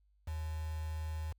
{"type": "tone with quantisation", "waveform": "sine", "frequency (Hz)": 78.6, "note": "D#2", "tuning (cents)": 18, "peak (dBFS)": -36, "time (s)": [0.27, 1.33], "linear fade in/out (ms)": 10, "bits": 8, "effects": ["added 50 Hz sine -67 dBFS peak until 1.38 s"]}